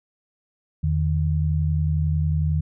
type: tone pair together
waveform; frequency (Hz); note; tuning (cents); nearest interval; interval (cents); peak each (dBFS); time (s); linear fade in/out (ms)
sine; 82.41 / 153.47; E2 / D#3; 0 / -23; major seventh; 1077; -21 / -22; 0.83-2.61; 10
effects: none